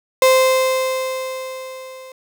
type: tone with level ramp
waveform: 35% pulse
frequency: 520 Hz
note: C5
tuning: 11 cents flat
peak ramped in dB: -7 to -34 dBFS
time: 0.22-2.12 s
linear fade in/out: 2 ms
effects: none